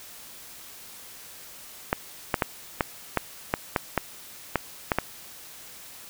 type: clicks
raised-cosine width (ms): 0.5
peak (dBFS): -6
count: 11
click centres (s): 1.929 / 2.342 / 2.422 / 2.808 / 3.173 / 3.539 / 3.762 / 3.977 / 4.557 / 4.918 / 4.986
effects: white hiss -45 dBFS RMS until 6.09 s